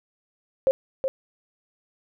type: tone with echo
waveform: sine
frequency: 532 Hz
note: C5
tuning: 29 cents sharp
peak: -15 dBFS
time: 0.67-0.71 s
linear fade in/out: 0 ms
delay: 370 ms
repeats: 1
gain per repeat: -6 dB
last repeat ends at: 1.08 s
effects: none